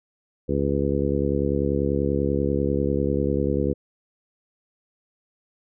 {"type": "harmonic tone", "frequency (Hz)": 70.2, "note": "C#2", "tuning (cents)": 22, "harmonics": [1, 2, 3, 4, 5, 6, 7], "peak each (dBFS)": [-28, -28, -28, -28, -28, -28, -28], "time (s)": [0.48, 3.74], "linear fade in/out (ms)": 20, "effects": []}